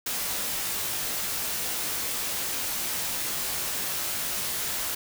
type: noise with comb filter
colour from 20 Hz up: white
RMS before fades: -30 dBFS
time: 0.06-4.95 s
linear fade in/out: 5 ms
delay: 18 ms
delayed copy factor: -0.55
effects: none